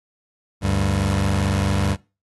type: tone pair together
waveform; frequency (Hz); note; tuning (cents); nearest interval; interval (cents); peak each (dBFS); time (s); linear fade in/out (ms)
25% pulse; 73.42 / 98; D2 / G2; 0 / 0; perfect fourth; 500; -19 / -16; 0.61-1.97; 50
effects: noise-tail reverb RT60 0.3 s tail -24 dB re dry + AAC 32 kbps